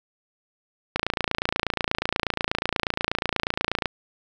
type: click train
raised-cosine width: 0.3 ms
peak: -6 dBFS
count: 83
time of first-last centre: 0.96-3.858 s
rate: 28.3 Hz
effects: none